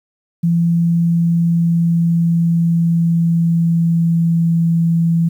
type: tone with pitch glide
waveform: sine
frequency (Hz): 169.2 to 166.77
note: E3 to E3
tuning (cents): +45 to +20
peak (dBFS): -11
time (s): 0.43-5.29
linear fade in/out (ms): 10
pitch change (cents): -25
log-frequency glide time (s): 0.71-4.65
effects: 8-bit